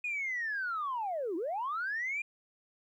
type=linear two-way sweep; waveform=sine; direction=down then up; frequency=2489 to 311.1 to 2437 Hz; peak=-31 dBFS; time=0.04-2.22 s; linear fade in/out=5 ms; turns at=1.36 s; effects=tanh soft clip ceiling -28 dBFS + 12-bit